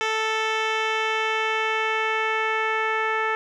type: tone with low-pass filter sweep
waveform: 10% pulse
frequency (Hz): 440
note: A4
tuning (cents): 0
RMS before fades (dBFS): -24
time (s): 0.01-3.35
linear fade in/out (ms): 0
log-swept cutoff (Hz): 4300 to 1900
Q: 1.4
effects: none

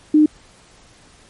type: tone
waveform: sine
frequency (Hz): 304.6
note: D#4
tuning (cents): -37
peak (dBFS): -8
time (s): 0.14-0.26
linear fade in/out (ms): 5
effects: pink hiss -49 dBFS RMS until 1.29 s + MP3 48 kbps

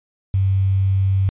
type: tone with quantisation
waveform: sine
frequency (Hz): 96.4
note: G2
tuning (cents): -28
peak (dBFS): -14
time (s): 0.34-1.29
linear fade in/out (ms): 0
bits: 7
effects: resampled to 8000 Hz

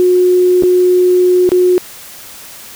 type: tone with dropouts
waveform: sine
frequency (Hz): 362.2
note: F#4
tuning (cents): -37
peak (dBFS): -6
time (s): 0-1.78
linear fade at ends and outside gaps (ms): 0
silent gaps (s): 0.624-0.635 / 1.491-1.518
effects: white hiss -33 dBFS RMS until 2.75 s

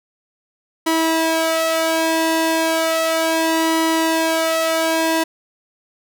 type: tone with flanger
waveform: sawtooth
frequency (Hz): 324.5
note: E4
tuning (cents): -27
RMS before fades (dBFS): -18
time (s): 0.86-5.24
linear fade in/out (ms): 10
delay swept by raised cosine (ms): 1 to 1.97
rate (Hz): 0.34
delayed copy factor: +0.8
effects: none

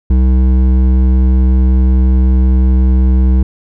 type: tone with hard clipping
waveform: sine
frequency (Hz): 63.9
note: C2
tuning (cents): -40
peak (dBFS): -8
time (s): 0.1-3.43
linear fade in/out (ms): 5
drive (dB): 10
effects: none

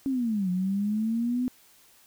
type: linear two-way sweep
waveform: sine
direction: down then up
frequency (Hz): 277.2 to 178.5 to 254.5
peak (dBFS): -24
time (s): 0.06-1.48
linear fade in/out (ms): 0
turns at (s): 0.5
effects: white hiss -58 dBFS RMS until 2.06 s

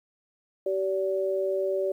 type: tone pair together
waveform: sine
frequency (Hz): 383.8 / 575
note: G4 / D5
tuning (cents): -37 / -37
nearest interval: perfect fifth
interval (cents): 700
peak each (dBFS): -27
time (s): 0.66-1.92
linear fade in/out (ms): 5
effects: 10-bit

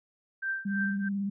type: tone with tremolo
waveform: sine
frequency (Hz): 1568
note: G6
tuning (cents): 0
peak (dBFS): -27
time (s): 0.42-1.09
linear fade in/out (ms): 10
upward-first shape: triangle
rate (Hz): 3.1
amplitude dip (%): 100
type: tone with vibrato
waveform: sine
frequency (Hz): 198.9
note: G3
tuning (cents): +25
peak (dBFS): -28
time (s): 0.65-1.3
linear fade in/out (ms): 10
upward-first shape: square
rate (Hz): 18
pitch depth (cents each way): 23
effects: none

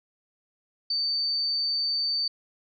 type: tone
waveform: sine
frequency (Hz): 4575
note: D8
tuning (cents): -46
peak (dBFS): -24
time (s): 0.9-2.28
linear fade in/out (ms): 5
effects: none

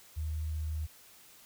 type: tone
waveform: sine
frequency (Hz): 77.78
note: D#2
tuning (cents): 0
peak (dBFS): -32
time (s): 0.16-0.87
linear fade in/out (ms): 20
effects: white hiss -57 dBFS RMS until 1.45 s

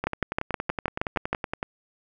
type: two click trains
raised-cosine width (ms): 0.5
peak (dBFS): -9 / -13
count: 9 / 18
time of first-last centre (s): 0.07-1.33 / 0.04-1.629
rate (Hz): 6.35 / 10.7
effects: none

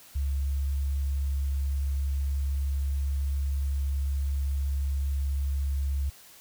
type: tone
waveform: sine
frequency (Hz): 69.3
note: C#2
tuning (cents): 0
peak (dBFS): -25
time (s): 0.15-6.1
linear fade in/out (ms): 10
effects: white hiss -52 dBFS RMS until 6.4 s

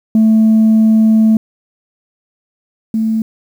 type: tone pair in turn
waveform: sine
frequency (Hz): 220 / 221.5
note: A3 / A3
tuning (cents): 0 / +12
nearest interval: unison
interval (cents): 12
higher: second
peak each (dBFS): -4 / -11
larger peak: first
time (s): 0.15-1.37 / 2.94-3.22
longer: first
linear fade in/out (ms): 2
effects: tanh soft clip ceiling -4 dBFS + 7-bit

